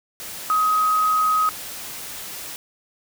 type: tone in noise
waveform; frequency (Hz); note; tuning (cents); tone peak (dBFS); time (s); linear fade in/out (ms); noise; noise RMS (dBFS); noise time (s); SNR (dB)
sine; 1262; D#6; +24; -16; 0.5-1.49; 0; white; -34; 0.2-2.56; +15
effects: none